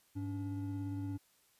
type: tone pair together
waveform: triangle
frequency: 101.08 / 285.9 Hz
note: G#2 / D4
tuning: -46 / -46 cents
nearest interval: octave + tritone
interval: 1800 cents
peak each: -37 / -38 dBFS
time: 0.15-1.18 s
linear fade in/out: 20 ms
effects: white hiss -70 dBFS RMS until 1.59 s + resampled to 32000 Hz